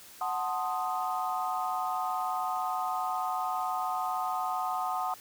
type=chord; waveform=sine; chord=F# diminished seventh; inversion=none; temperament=equal; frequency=740 / 880 / 1046.5 / 1244.5 Hz; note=F#5 / A5 / C6 / Eb6; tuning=0 / 0 / 0 / 0 cents; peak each=-32 / -36 / -36 / -34 dBFS; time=0.21-5.14 s; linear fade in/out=2 ms; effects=tanh soft clip ceiling -18 dBFS + white hiss -51 dBFS RMS until 5.2 s